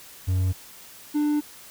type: tone pair in turn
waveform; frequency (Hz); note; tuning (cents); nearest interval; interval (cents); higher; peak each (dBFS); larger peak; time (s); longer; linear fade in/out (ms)
triangle; 92.5 / 296.9; F#2 / D4; 0 / +19; octave + minor sixth; 2019; second; -18; neither; 0.27-0.53 / 1.14-1.41; second; 20
effects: white hiss -46 dBFS RMS until 1.7 s